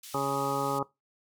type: band-pass noise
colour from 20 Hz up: white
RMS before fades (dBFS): -46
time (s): 0.03-0.79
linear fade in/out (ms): 5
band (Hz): 2500 to 11000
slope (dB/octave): 12
type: harmonic tone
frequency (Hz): 138.59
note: C#3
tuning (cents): 0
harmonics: 1 / 2 / 3 / 4 / 6 / 7 / 8 / 9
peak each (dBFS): -37 / -36 / -35 / -35 / -33 / -39 / -39 / -33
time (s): 0.14-0.83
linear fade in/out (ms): 5
effects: noise-tail reverb RT60 0.2 s tail -20 dB re dry